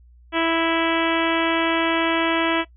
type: harmonic tone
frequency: 329.6 Hz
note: E4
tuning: in tune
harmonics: 1 / 2 / 3 / 4 / 5 / 6 / 7 / 8 / 9 / 10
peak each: -22 / -25 / -27 / -28 / -29 / -30 / -30 / -31 / -32 / -32 dBFS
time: 0.32-2.65 s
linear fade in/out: 50 ms
effects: noise-tail reverb RT60 0.1 s tail -19 dB re dry + added 60 Hz sine -47 dBFS peak until 2.76 s